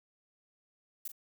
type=noise with echo; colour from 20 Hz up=violet; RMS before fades=-39 dBFS; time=1.05-1.08 s; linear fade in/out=5 ms; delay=39 ms; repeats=1; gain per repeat=-8 dB; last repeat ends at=1.119 s; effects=none